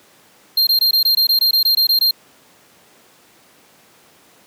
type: tone bursts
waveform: square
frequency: 4191 Hz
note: C8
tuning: 2 cents sharp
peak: -12 dBFS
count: 13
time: 0.57-2.11 s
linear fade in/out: 5 ms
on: 100 ms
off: 20 ms
effects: pink hiss -50 dBFS RMS until 4.46 s + high-pass 200 Hz 12 dB/octave

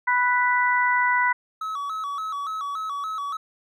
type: harmonic tone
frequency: 493.9 Hz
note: B4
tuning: in tune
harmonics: 2 / 3 / 4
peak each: -21 / -24 / -23 dBFS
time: 0.07-1.33 s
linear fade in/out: 10 ms
type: tone with vibrato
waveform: triangle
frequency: 1209 Hz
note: D6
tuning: 50 cents sharp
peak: -25 dBFS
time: 1.61-3.37 s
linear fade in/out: 5 ms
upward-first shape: square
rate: 3.5 Hz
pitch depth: 110 cents each way
effects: none

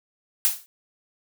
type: noise with exponential decay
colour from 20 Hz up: blue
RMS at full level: -17 dBFS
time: 0.45-0.66 s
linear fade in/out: 0 ms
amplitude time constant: 45 ms
effects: none

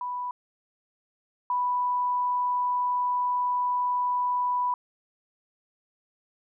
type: tone pair in turn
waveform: sine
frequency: 987.8 / 987.8 Hz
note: B5 / B5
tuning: 0 / 0 cents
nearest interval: unison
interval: 0 cents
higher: neither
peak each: -29 / -23 dBFS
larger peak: second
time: 0.01-0.31 / 1.5-4.74 s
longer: second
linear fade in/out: 2 ms
effects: none

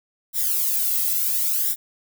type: noise with flanger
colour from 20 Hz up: violet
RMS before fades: -22 dBFS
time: 0.33-1.76 s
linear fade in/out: 50 ms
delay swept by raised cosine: 0.55 to 1.54 ms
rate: 0.71 Hz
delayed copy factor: +1
effects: none

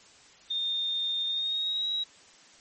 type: tone with pitch glide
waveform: sine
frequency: 3643 to 3848 Hz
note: A#7 to B7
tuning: -41 to -46 cents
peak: -27 dBFS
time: 0.5-2.04 s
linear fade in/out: 10 ms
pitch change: +95 cents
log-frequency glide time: 1.27-1.87 s
effects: white hiss -55 dBFS RMS until 2.6 s + MP3 32 kbps

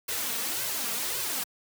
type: noise with flanger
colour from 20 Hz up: white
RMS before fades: -31 dBFS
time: 0.08-1.44 s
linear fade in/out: 10 ms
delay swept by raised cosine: 1.9 to 4.4 ms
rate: 1.8 Hz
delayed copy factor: +0.7
effects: high-pass 100 Hz 12 dB/octave

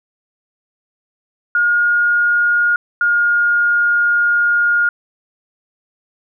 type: tone pair in turn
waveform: sine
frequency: 1428 / 1422.6 Hz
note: F6 / F6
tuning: +38 / +32 cents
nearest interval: unison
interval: 6 cents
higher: first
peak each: -11 dBFS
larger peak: neither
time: 1.55-2.76 / 3.01-4.89 s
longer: second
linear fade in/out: 2 ms
effects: none

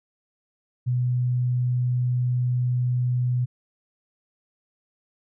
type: tone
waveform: sine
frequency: 124.2 Hz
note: B2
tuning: 10 cents sharp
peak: -20 dBFS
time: 0.86-3.46 s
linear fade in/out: 20 ms
effects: none

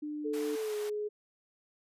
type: tone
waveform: sine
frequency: 299.3 Hz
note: D4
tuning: 33 cents sharp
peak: -35 dBFS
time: 0.02-0.56 s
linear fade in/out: 10 ms
type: tone with pitch glide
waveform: sine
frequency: 440 to 419.6 Hz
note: A4 to G#4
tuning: 0 to +18 cents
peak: -32 dBFS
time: 0.24-1.09 s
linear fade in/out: 20 ms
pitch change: -82 cents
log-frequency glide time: 0.59-0.76 s
type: high-pass noise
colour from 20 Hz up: pink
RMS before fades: -47 dBFS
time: 0.33-0.9 s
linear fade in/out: 10 ms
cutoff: 630 Hz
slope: 24 dB/octave
effects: resampled to 32000 Hz

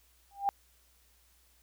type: tone with exponential growth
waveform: sine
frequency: 798 Hz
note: G5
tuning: 31 cents sharp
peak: -22 dBFS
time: 0.31-0.49 s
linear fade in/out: 0 ms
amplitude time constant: 39 ms
effects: added 60 Hz sine -67 dBFS peak until 1.62 s + white hiss -67 dBFS RMS until 1.62 s

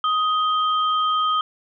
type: tone pair together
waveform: sine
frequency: 1252 / 3155 Hz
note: D#6 / G7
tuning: +10 / +10 cents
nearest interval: octave + major third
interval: 1600 cents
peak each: -18 / -27 dBFS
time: 0.04-1.41 s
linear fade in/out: 2 ms
effects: none

